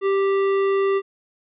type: tone with tanh clipping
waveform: sine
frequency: 392 Hz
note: G4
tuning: in tune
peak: -19 dBFS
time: 0.01-1.02 s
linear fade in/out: 50 ms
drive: 15 dB
effects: resampled to 8000 Hz